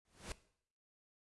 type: noise with exponential growth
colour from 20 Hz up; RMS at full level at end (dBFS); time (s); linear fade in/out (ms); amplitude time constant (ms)
pink; -42; 0.05-0.32; 1; 58
effects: noise-tail reverb RT60 0.6 s tail -17 dB re dry + resampled to 24000 Hz